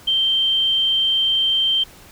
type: tone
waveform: sine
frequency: 3136 Hz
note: G7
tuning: in tune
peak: -15 dBFS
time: 0.07-1.84 s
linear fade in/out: 10 ms
effects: pink hiss -45 dBFS RMS until 2.11 s